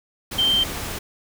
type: tone in noise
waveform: sine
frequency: 3136 Hz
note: G7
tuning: in tune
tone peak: -16 dBFS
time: 0.38-0.64 s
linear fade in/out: 10 ms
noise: pink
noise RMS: -30 dBFS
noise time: 0.31-0.99 s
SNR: +11 dB
effects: none